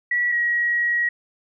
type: tone pair in turn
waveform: sine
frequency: 1938 / 1904.7 Hz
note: B6 / A#6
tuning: -33 / +37 cents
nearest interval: unison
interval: 30 cents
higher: first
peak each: -18 dBFS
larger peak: neither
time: 0.11-0.32 / 0.32-1.09 s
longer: second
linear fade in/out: 5 ms
effects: none